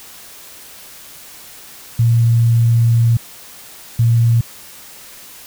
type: tone bursts at uneven times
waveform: sine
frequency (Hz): 116.4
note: A#2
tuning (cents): -2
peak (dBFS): -9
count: 2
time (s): 1.99-3.17 / 3.99-4.41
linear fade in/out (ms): 5
effects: white hiss -38 dBFS RMS until 5.46 s